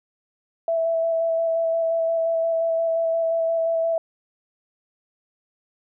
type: tone with vibrato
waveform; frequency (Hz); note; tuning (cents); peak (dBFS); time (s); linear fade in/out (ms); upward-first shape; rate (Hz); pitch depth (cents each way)
sine; 659.3; E5; 0; -19; 0.68-3.98; 2; square; 5.7; 11
effects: none